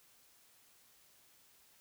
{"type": "silence", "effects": ["white hiss -66 dBFS RMS until 1.8 s"]}